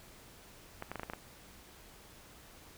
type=clicks; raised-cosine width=0.5 ms; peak=-24 dBFS; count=7; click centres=0.824 / 0.916 / 0.957 / 0.996 / 1.033 / 1.099 / 1.135 s; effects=pink hiss -56 dBFS RMS until 2.77 s